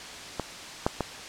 clicks, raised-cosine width 1 ms, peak -14 / -8 / -12 dBFS, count 3, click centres 0.397 / 0.865 / 1.007 s, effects white hiss -40 dBFS RMS until 1.28 s + low-pass 6000 Hz 12 dB/octave

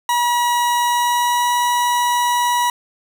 40% pulse tone with pitch glide, 963 to 969.7 Hz, B5 to B5, -44 to -32 cents, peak -14 dBFS, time 0.09-2.7 s, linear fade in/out 2 ms, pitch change +12 cents, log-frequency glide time 0.82-1.53 s, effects none

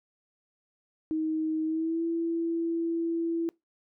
sine tone with pitch glide, 315.2 to 333.2 Hz, D#4 to E4, +23 to +19 cents, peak -26 dBFS, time 1.11-3.49 s, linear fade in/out 0 ms, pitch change +96 cents, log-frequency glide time 1.65-2.04 s, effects noise-tail reverb RT60 0.2 s tail -25 dB re dry

